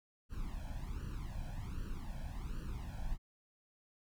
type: noise with flanger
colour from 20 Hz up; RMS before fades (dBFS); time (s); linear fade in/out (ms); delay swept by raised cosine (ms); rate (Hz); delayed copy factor
brown; -41; 0.29-3.18; 50; 0.68 to 1.26; 1.3; +1
effects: none